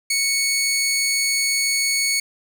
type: tone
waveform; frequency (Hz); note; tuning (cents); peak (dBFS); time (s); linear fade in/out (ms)
15% pulse; 2217; C#7; 0; -12; 0.1-2.2; 5
effects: none